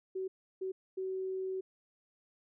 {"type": "tone bursts at uneven times", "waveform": "sine", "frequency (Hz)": 377.7, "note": "F#4", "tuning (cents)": 36, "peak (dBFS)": -34, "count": 3, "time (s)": [[0.15, 0.28], [0.61, 0.72], [0.97, 1.61]], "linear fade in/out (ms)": 10, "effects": []}